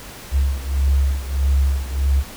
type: beating tone pair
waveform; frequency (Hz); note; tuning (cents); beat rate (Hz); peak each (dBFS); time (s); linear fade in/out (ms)
sine; 67.9 / 69.5; C#2 / C#2; -35 / +5; 1.6; -17 / -20; 0.31-2.24; 50
effects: pink hiss -37 dBFS RMS until 2.36 s